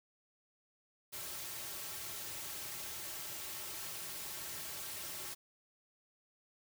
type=noise with comb filter; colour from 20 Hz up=white; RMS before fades=-44 dBFS; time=1.12-5.35 s; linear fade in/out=20 ms; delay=4.1 ms; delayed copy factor=-0.7; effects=none